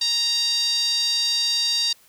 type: tone with band-pass filter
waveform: 5% pulse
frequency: 932.3 Hz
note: A#5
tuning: in tune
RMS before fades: -22 dBFS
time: 0.01-1.93 s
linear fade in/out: 5 ms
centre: 4300 Hz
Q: 7.3
effects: white hiss -55 dBFS RMS until 2.08 s